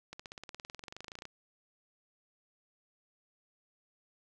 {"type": "accelerating click train", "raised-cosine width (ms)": 0.2, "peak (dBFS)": -27, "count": 25, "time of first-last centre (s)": [0.13, 1.254], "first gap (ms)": 65, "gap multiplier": 0.97, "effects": []}